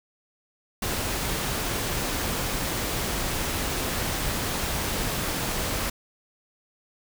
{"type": "noise", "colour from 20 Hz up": "pink", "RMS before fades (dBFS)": -28, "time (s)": [0.82, 5.9], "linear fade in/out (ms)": 5, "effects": []}